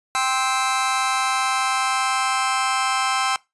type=chord; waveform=sawtooth; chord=C major; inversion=second; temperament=just; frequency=784.9 / 1046.5 / 1308.1 Hz; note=G5 / C6 / E6; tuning=+2 / 0 / -14 cents; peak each=-20 dBFS; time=0.15-3.36 s; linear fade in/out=0 ms; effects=noise-tail reverb RT60 0.2 s tail -21 dB re dry + resampled to 24000 Hz